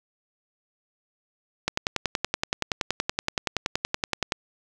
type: click train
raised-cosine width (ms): 0.2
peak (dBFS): -6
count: 29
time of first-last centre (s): 1.68-4.322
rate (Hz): 10.6
effects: none